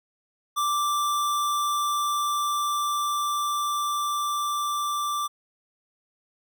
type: tone with level ramp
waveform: square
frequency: 1174.7 Hz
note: D6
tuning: in tune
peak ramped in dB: -23 to -26 dBFS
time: 0.56-5.28 s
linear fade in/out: 20 ms
effects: none